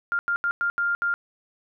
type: tone bursts at uneven times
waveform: sine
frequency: 1400 Hz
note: F6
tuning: 4 cents sharp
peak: -21 dBFS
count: 6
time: 0.12-0.19 / 0.28-0.36 / 0.44-0.51 / 0.61-0.7 / 0.78-0.95 / 1.02-1.14 s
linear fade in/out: 0 ms
effects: none